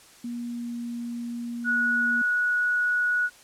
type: tone with pitch glide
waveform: sine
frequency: 238.6 to 237.1 Hz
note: A#3 to A#3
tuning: +41 to +30 cents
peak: -30 dBFS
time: 0.24-2.22 s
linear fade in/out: 5 ms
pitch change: -11 cents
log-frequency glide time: 0.46-0.76 s
type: tone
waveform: sine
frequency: 1463 Hz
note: F#6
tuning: 20 cents flat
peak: -21 dBFS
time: 1.64-3.3 s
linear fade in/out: 50 ms
effects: white hiss -52 dBFS RMS until 3.43 s + low-pass 10000 Hz 12 dB/octave